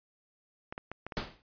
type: clicks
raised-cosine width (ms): 0.5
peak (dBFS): -24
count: 5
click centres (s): 0.725 / 0.779 / 0.916 / 1.066 / 1.122
type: noise with exponential decay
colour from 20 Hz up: pink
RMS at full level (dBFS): -31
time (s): 1.17-1.42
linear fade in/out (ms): 0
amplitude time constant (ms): 54
effects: resampled to 11025 Hz